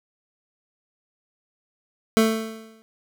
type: tone with exponential decay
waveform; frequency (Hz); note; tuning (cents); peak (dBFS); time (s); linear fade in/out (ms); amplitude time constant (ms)
25% pulse; 221.8; A3; +14; -9; 2.17-2.82; 0; 140
effects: none